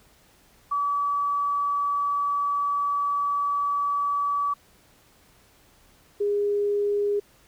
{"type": "tone pair in turn", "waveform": "sine", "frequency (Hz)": [1146, 409.3], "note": ["D6", "G#4"], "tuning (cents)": [-43, -25], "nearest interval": "octave + tritone", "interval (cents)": 1782, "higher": "first", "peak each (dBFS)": [-22, -21], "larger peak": "second", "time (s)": [[0.71, 4.54], [6.2, 7.2]], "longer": "first", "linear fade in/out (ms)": 10, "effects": ["pink hiss -58 dBFS RMS until 7.47 s"]}